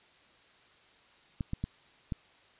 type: clicks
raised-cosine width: 5 ms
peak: -20 dBFS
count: 4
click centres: 1.408 / 1.534 / 1.64 / 2.122 s
effects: white hiss -61 dBFS RMS until 2.59 s + resampled to 8000 Hz